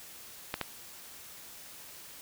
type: clicks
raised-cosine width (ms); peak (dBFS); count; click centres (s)
0.3; -15; 2; 0.541 / 0.613
effects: white hiss -49 dBFS RMS until 2.21 s